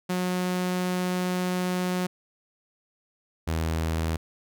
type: tone pair in turn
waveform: sawtooth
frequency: 181.5 / 80.85 Hz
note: F#3 / E2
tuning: -33 / -33 cents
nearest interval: octave + major second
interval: 1400 cents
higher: first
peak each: -21 dBFS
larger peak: neither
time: 0.09-2.07 / 3.47-4.17 s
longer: first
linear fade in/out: 10 ms
effects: none